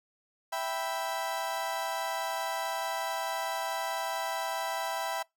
35% pulse chord, E minor, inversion none, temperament equal, 659.3 / 784 / 987.8 Hz, E5 / G5 / B5, 0 / 0 / 0 cents, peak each -34 dBFS, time 0.52-5.23 s, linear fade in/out 10 ms, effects noise-tail reverb RT60 0.2 s tail -25 dB re dry

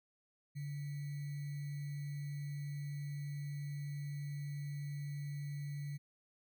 sine tone with sample-and-hold, 144.2 Hz, D3, 31 cents flat, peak -39 dBFS, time 0.55-5.98 s, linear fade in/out 20 ms, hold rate 2100 Hz, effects none

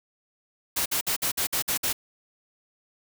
white noise bursts, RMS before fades -26 dBFS, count 8, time 0.76-1.93 s, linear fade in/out 10 ms, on 99 ms, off 54 ms, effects none

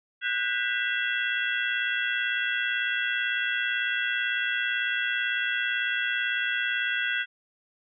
sine tone cluster, 1472 / 1590 / 1974 / 2697 / 3322 Hz, F#6 / G6 / B6 / E7 / G#7, -9 / +24 / -1 / +39 / 0 cents, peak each -30 / -30 / -32 / -33 / -34 dBFS, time 0.21-7.26 s, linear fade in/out 50 ms, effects none

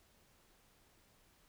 silence, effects pink hiss -69 dBFS RMS until 1.48 s

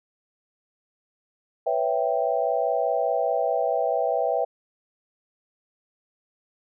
sine chord, C# half-diminished seventh, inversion third, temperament equal, 493.9 / 554.4 / 659.3 / 784 Hz, B4 / C#5 / E5 / G5, 0 / 0 / 0 / 0 cents, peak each -27 / -28 / -25 / -27 dBFS, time 1.66-4.45 s, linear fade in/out 10 ms, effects none

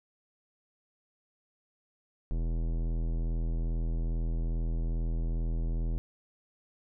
sine tone with tanh clipping, 41.2 Hz, E1, in tune, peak -30 dBFS, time 2.31-5.98 s, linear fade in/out 0 ms, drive 18 dB, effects none

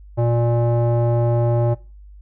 square tone with low-pass filter, 118.3 Hz, A#2, 26 cents sharp, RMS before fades -18 dBFS, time 0.17-1.75 s, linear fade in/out 20 ms, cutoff 680 Hz, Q 2.8, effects noise-tail reverb RT60 0.3 s tail -18 dB re dry + added 50 Hz sine -39 dBFS peak until 2.21 s

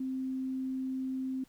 sine tone, 261.6 Hz, C4, in tune, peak -32 dBFS, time 0-1.44 s, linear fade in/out 5 ms, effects pink hiss -65 dBFS RMS until 1.48 s

